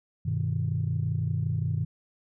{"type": "chord", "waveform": "sine", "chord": "G augmented", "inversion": "none", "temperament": "equal", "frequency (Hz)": [98, 123.47, 155.56], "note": ["G2", "B2", "D#3"], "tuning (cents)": [0, 0, 0], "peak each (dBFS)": -29, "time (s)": [0.25, 1.85], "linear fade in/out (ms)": 10, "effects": ["tanh soft clip ceiling -17 dBFS"]}